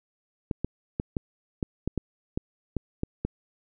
clicks, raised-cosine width 3 ms, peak -14 dBFS, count 11, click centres 0.512 / 0.646 / 0.999 / 1.168 / 1.628 / 1.876 / 1.977 / 2.375 / 2.767 / 3.034 / 3.25 s, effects none

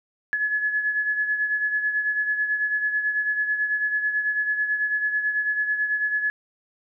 sine beating tone pair, 1702 / 1711.1 Hz, G#6 / A6, +42 / -49 cents, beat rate 9.1 Hz, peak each -22 / -30 dBFS, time 0.33-6.3 s, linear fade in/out 0 ms, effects none

